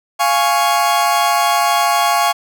40% pulse chord, Db major, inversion first, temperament equal, 698.5 / 830.6 / 1108.7 Hz, F5 / Ab5 / Db6, 0 / 0 / 0 cents, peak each -16 dBFS, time 0.19-2.33 s, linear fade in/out 20 ms, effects none

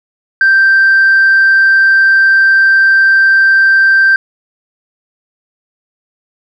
sine tone, 1568 Hz, G6, in tune, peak -3 dBFS, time 0.41-4.16 s, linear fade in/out 2 ms, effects tanh soft clip ceiling -2 dBFS

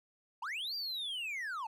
triangle linear two-way sweep, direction up then down, 830.6 to 4790 to 830.6 Hz, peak -35 dBFS, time 0.42-1.67 s, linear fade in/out 5 ms, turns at 0.75 s, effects none

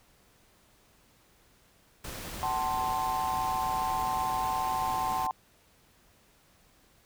pink noise, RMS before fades -40 dBFS, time 2.04-5.27 s, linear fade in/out 5 ms
sine chord, F# diminished, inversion none, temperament equal with one note detuned, 757.7 / 880 / 1046.5 Hz, F#5 / A5 / C6, +41 / 0 / 0 cents, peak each -32 dBFS, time 2.43-5.31 s, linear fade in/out 0 ms
effects pink hiss -63 dBFS RMS until 7.05 s

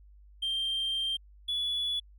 triangle tone pair in turn, 3167 / 3418 Hz, G7 / G#7, +17 / +49 cents, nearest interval minor second, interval 132 cents, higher second, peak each -26 dBFS, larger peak neither, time 0.42-1.17 / 1.48-2 s, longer first, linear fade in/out 10 ms, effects tanh soft clip ceiling -24 dBFS + added 50 Hz sine -52 dBFS peak until 2.18 s

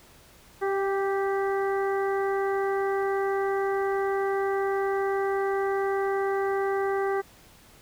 harmonic tone with a mistuned harmonic, 391.3 Hz, G4, 3 cents flat, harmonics 1 / 2 / 3 / 4 / 5, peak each -25 / -31 / -35 / -37 / -39 dBFS, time 0.61-7.22 s, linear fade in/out 20 ms, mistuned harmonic 2, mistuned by +16 cents, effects pink hiss -54 dBFS RMS until 7.81 s

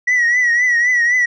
sine tone with vibrato, 1936 Hz, B6, 35 cents flat, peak -9 dBFS, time 0.07-1.26 s, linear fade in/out 10 ms, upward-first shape triangle, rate 3.9 Hz, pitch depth 79 cents each way, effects tanh soft clip ceiling -10 dBFS

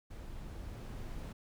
brown noise with level ramp, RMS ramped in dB -46 to -42 dBFS, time 0.1-1.33 s, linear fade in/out 10 ms, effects none

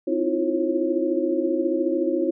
sine tone cluster, 262 / 318.3 / 337.2 / 351.6 / 542 Hz, C4 / D#4 / E4 / F4 / C#5, +2 / +39 / +39 / +12 / -39 cents, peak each -29 / -25 / -28 / -25 / -27 dBFS, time 0.07-2.31 s, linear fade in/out 10 ms, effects none

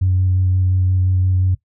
sine tone with vibrato, 92.5 Hz, F#2, in tune, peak -12 dBFS, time 0.01-1.55 s, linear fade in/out 10 ms, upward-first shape square, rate 5.7 Hz, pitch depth 11 cents each way, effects noise-tail reverb RT60 0.1 s tail -17 dB re dry + tanh soft clip ceiling -8 dBFS

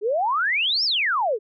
sine exponential two-way sweep, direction up then down, 392 to 5550 to 392 Hz, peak -19 dBFS, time 0.01-1.39 s, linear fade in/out 50 ms, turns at 0.84 s, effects none

